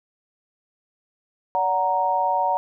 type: chord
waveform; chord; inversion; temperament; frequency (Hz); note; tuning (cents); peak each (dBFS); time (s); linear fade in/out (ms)
sine; D augmented; none; equal with one note detuned; 573.9 / 740 / 932.3; D5 / F#5 / A#5; -40 / 0 / 0; -27 / -23 / -21; 1.55-2.57; 0
effects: none